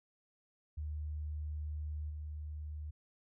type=tone with level steps; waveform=sine; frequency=75.7 Hz; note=D#2; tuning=47 cents flat; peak=-37 / -40 dBFS; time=0.77-2.91 s; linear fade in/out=10 ms; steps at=2.09 s; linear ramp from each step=20 ms; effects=none